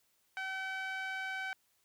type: tone with band-pass filter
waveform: sawtooth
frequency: 764 Hz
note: G5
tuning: 45 cents flat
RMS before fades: -39 dBFS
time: 0.37-1.53 s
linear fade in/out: 0 ms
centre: 1800 Hz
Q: 2.3
effects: white hiss -74 dBFS RMS until 1.84 s